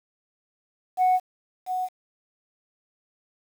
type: tone with echo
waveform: sine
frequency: 738 Hz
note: F#5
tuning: 5 cents flat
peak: -15 dBFS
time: 0.97-1.2 s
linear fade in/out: 50 ms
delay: 690 ms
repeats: 1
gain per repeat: -9 dB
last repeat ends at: 1.89 s
effects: tanh soft clip ceiling -15 dBFS + 8-bit